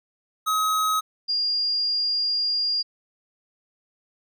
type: tone pair in turn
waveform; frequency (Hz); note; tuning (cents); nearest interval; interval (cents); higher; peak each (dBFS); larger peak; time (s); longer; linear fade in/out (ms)
square / sine; 1271 / 4818; D#6 / D8; +36 / +43; octave + major seventh; 2307; second; -21; neither; 0.46-1.01 / 1.28-2.83; second; 20
effects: none